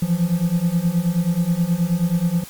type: beating tone pair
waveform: triangle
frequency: 166.5 / 175.9 Hz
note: E3 / F3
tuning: +18 / +13 cents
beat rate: 9.4 Hz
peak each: -19 / -17 dBFS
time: 0.02-2.44 s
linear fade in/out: 5 ms
effects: white hiss -40 dBFS RMS until 2.49 s + Opus 48 kbps